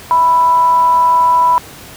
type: tone with frequency modulation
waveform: sine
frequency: 987.8 Hz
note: B5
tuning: in tune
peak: -7 dBFS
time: 0.11-1.58 s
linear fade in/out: 0 ms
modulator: 341 Hz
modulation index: 0.2
effects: pink hiss -34 dBFS RMS until 1.96 s + high-pass 60 Hz 12 dB/octave

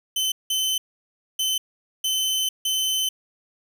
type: tone bursts at uneven times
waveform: sawtooth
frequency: 3056 Hz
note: G7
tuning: 45 cents flat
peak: -18 dBFS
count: 5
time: 0.16-0.32 / 0.5-0.78 / 1.39-1.58 / 2.04-2.49 / 2.65-3.09 s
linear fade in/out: 5 ms
effects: none

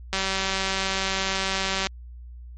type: click train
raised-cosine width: 0.2 ms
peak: -8 dBFS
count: 335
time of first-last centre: 0.13-1.87 s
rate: 192 Hz
effects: added 60 Hz sine -38 dBFS peak until 2.57 s + MP3 48 kbps

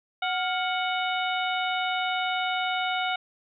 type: harmonic tone with a mistuned harmonic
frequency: 740 Hz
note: F#5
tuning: in tune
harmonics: 1 / 2 / 3 / 4 / 5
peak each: -28 / -31 / -33 / -34 / -35 dBFS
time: 0.22-3.16 s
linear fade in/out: 5 ms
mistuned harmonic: 2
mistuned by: -85 cents
effects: none

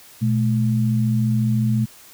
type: tone pair together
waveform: sine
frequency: 120.66 / 215 Hz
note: B2 / A3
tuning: -40 / -40 cents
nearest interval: minor seventh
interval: 1000 cents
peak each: -18 / -20 dBFS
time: 0.21-1.86 s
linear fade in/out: 20 ms
effects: white hiss -46 dBFS RMS until 2.13 s

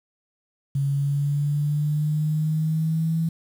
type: exponential sweep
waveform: sine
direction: up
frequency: 138.59 to 164.2 Hz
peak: -20 dBFS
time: 0.75-3.29 s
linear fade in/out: 5 ms
effects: 8-bit

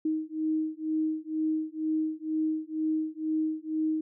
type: beating tone pair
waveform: sine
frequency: 312.5 / 314.6 Hz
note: D#4 / D#4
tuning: +8 / +19 cents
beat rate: 2.1 Hz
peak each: -30 dBFS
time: 0.05-4.01 s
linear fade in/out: 5 ms
effects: none

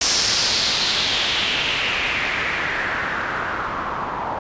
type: noise with low-pass filter sweep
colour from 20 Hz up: white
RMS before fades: -22 dBFS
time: 0.01-4.39 s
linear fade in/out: 5 ms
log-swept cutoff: 5800 to 940 Hz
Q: 2.8
effects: resampled to 16000 Hz

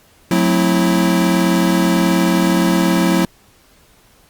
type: chord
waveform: square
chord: F# half-diminished seventh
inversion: none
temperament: equal with one note detuned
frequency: 181.19 / 220 / 261.6 / 329.6 Hz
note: F#3 / A3 / C4 / E4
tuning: -36 / 0 / 0 / 0 cents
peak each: -16 / -21 / -22 / -18 dBFS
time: 0.31-3.25 s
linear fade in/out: 2 ms
effects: pink hiss -51 dBFS RMS until 4.29 s + Opus 48 kbps

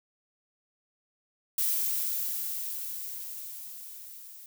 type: noise with level ramp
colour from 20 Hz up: violet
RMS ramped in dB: -27 to -48 dBFS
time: 1.58-4.46 s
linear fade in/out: 2 ms
effects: none

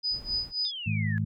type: tone with tremolo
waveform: sine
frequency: 4978 Hz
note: D#8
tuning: in tune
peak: -25 dBFS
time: 0.03-0.72 s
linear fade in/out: 20 ms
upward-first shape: sine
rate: 3.8 Hz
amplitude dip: 95%
type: noise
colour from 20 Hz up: brown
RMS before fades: -43 dBFS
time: 0.1-0.53 s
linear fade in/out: 50 ms
type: exponential sweep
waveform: sine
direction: down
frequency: 3700 to 1660 Hz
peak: -34 dBFS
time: 0.65-1.18 s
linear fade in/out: 0 ms
type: harmonic tone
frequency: 52.9 Hz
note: G#1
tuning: 33 cents sharp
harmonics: 2 / 3 / 4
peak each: -27 / -31 / -33 dBFS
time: 0.86-1.25 s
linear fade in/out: 10 ms
effects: none

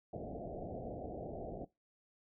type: low-pass noise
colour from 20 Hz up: white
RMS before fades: -44 dBFS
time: 0.13-1.65 s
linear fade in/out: 5 ms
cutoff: 740 Hz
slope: 96 dB/octave
effects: noise-tail reverb RT60 0.2 s tail -19 dB re dry

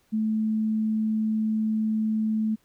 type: tone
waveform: sine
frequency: 217.9 Hz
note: A3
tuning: 17 cents flat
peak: -22 dBFS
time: 0.12-2.56 s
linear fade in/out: 20 ms
effects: pink hiss -66 dBFS RMS until 2.64 s

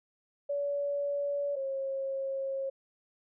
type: tone pair in turn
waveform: sine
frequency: 570 / 540.8 Hz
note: C#5 / C#5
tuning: +48 / -43 cents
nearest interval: minor second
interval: 91 cents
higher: first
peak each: -29 / -31 dBFS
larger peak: first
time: 0.49-1.56 / 1.56-2.7 s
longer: second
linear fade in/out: 10 ms
effects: none

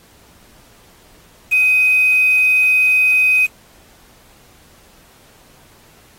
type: tone with quantisation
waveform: sine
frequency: 2512 Hz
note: D#7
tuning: 16 cents sharp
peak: -10 dBFS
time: 1.51-3.47 s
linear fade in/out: 20 ms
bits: 5
effects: pink hiss -49 dBFS RMS until 6.18 s + AAC 48 kbps

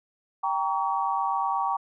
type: chord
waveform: sine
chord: G diminished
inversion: none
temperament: equal with one note detuned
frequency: 784 / 932.3 / 1131.4 Hz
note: G5 / Bb5 / Db6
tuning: 0 / 0 / +35 cents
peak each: -28 dBFS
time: 0.43-1.77 s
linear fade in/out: 10 ms
effects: none

